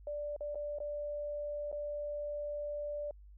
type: tone with dropouts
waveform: sine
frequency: 587.3 Hz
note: D5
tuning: in tune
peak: -36 dBFS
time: 0.07-3.11 s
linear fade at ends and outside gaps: 2 ms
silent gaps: 0.364-0.407 / 0.547-0.555 / 0.786-0.802 / 1.716-1.726 s
effects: added 50 Hz sine -52 dBFS peak until 3.37 s